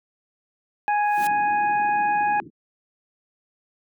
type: harmonic tone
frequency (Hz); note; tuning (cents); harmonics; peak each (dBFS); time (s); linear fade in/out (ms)
830.6; G#5; 0; 1 / 2 / 3; -19 / -28 / -33; 0.88-2.4; 0
type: noise with exponential growth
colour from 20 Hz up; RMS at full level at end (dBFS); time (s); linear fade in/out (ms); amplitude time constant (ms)
white; -32; 1.01-1.27; 1; 56
type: low-pass noise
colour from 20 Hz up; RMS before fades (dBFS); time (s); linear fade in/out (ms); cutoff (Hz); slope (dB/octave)
white; -38; 1.17-2.5; 10; 380; 96
effects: high-pass 200 Hz 12 dB/octave